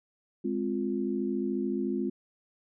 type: chord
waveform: sine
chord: F minor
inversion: first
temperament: equal with one note detuned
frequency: 207.7 / 261.6 / 350.4 Hz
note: Ab3 / C4 / F4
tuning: 0 / 0 / +6 cents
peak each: -32 dBFS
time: 0.44-2.1 s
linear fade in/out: 10 ms
effects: none